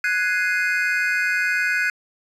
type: chord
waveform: triangle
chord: Ab dominant seventh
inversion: third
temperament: equal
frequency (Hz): 1480 / 1661.2 / 2093 / 2489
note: Gb6 / Ab6 / C7 / Eb7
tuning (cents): 0 / 0 / 0 / 0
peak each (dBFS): -20 / -23 / -25 / -25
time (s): 0.04-1.9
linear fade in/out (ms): 2
effects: resampled to 32000 Hz